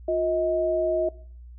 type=tone pair together; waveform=sine; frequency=355.9 / 634.1 Hz; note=F4 / D#5; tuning=+33 / +33 cents; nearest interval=minor seventh; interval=1000 cents; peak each=-26 / -23 dBFS; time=0.08-1.09 s; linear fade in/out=5 ms; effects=noise-tail reverb RT60 0.5 s tail -19 dB re dry + added 60 Hz sine -41 dBFS peak until 1.58 s